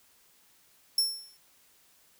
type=tone with exponential decay; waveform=sawtooth; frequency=5400 Hz; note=E8; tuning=41 cents sharp; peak=-18 dBFS; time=0.98-1.37 s; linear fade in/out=2 ms; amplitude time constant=84 ms; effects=white hiss -63 dBFS RMS until 2.19 s